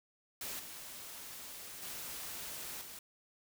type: noise with level steps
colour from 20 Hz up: white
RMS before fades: -42 / -48 / -44 / -49 dBFS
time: 0.41-2.99 s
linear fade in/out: 2 ms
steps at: 0.59 / 1.82 / 2.81 s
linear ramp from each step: 5 ms
effects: none